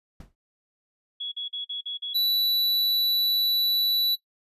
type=noise with exponential decay; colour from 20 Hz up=brown; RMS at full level=-37 dBFS; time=0.2-0.35 s; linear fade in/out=5 ms; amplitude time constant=31 ms
type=tone bursts; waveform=sine; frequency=3360 Hz; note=G#7; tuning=19 cents sharp; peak=-29 dBFS; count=6; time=1.2-2.14 s; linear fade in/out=10 ms; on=120 ms; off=44 ms
type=tone; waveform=square; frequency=3951 Hz; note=B7; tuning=in tune; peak=-21 dBFS; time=2.14-4.16 s; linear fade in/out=20 ms
effects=noise-tail reverb RT60 0.1 s tail -19 dB re dry + resampled to 32000 Hz

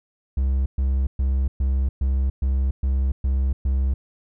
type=tone bursts; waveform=triangle; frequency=66.4 Hz; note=C2; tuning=26 cents sharp; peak=-16 dBFS; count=9; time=0.37-3.94 s; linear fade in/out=5 ms; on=290 ms; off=120 ms; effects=none

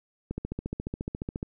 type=click train; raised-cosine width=3 ms; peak=-19 dBFS; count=17; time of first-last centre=0.31-1.429 s; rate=14.3 Hz; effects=none

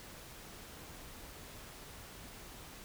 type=silence; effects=pink hiss -51 dBFS RMS until 2.84 s

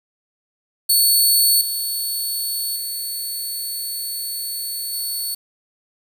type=tone with level steps; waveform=10% pulse; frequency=4435 Hz; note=C#8; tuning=in tune; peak=-6 / -15 / -18 / -16 dBFS; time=0.89-5.35 s; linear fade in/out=10 ms; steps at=1.61 / 2.76 / 4.93 s; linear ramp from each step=2 ms; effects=7-bit

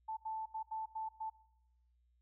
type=tone bursts at uneven times; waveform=sine; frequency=880 Hz; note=A5; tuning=in tune; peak=-38 dBFS; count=6; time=0.08-0.17 / 0.25-0.46 / 0.54-0.63 / 0.71-0.86 / 0.95-1.09 / 1.2-1.3 s; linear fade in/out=10 ms; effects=noise-tail reverb RT60 0.8 s tail -20 dB re dry + added 60 Hz sine -70 dBFS peak until 2.21 s

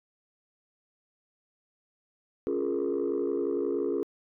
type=chord; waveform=sine; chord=Bb minor seventh; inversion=first; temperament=equal; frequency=277.2 / 349.2 / 415.3 / 466.2 Hz; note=Db4 / F4 / Ab4 / Bb4; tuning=0 / 0 / 0 / 0 cents; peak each=-32 / -30 / -29 / -33 dBFS; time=2.47-4.03 s; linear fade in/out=0 ms; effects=tanh soft clip ceiling -21 dBFS

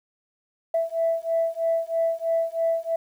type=beating tone pair; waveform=sine; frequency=659.3 / 662.4 Hz; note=E5 / E5; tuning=0 / +8 cents; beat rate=3.1 Hz; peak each=-24 dBFS; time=0.74-2.96 s; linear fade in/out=5 ms; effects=tanh soft clip ceiling -14 dBFS + 9-bit

